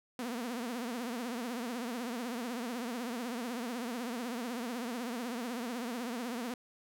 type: tone with vibrato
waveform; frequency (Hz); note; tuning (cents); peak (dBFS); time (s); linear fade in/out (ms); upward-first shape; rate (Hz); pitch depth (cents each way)
sawtooth; 240; B3; -49; -32; 0.19-6.54; 2; triangle; 16; 150
effects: none